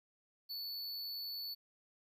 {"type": "tone with amplitude modulation", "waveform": "square", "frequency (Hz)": 4455, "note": "C#8", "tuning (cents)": 8, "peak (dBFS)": -39, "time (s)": [0.49, 1.55], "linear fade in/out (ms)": 20, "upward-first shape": "sine", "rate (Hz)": 218, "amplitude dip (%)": 45, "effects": ["13-bit"]}